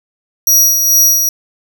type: tone with tremolo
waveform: sawtooth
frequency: 5760 Hz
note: F#8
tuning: 47 cents flat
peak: -3 dBFS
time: 0.47-1.29 s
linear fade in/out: 2 ms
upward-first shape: sine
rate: 2.3 Hz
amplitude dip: 45%
effects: none